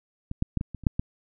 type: clicks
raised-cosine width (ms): 5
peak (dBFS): -20 / -11 / -12 / -17 / -23 / -30 / -6 / -13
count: 8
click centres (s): 0.314 / 0.424 / 0.573 / 0.611 / 0.747 / 0.837 / 0.868 / 0.995
effects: none